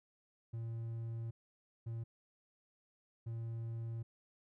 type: tone bursts at uneven times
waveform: triangle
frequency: 114.7 Hz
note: A#2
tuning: 28 cents flat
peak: -37 dBFS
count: 3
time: 0.53-1.31 / 1.86-2.04 / 3.26-4.03 s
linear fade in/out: 10 ms
effects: none